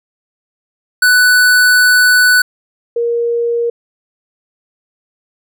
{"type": "tone pair in turn", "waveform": ["square", "sine"], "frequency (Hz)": [1490, 470.3], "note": ["F#6", "A#4"], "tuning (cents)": [12, 15], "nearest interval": "octave + minor sixth", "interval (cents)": 1997, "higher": "first", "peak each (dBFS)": [-7, -12], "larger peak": "first", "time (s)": [[1.02, 2.42], [2.96, 3.7]], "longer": "first", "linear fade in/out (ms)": 5, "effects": []}